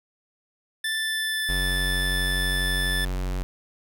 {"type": "tone with pitch glide", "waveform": "25% pulse", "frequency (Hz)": [1764, 1749.8], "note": ["A6", "A6"], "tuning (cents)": [4, -10], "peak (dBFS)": -21, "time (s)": [0.84, 3.05], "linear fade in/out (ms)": 5, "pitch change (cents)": -14, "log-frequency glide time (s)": [0.96, 1.48]}
{"type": "tone", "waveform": "square", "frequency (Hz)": 46.13, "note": "F#1", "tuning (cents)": -4, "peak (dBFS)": -26, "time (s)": [1.49, 3.43], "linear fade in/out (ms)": 0}
{"effects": []}